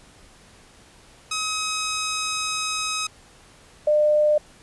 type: tone pair in turn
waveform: 10% pulse / sine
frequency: 1270 / 601.3 Hz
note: D#6 / D5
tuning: +35 / +41 cents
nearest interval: octave + minor second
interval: 1294 cents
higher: first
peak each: -16 / -15 dBFS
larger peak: second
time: 1.31-3.07 / 3.87-4.38 s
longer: first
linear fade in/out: 5 ms
effects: pink hiss -51 dBFS RMS until 4.62 s + resampled to 24000 Hz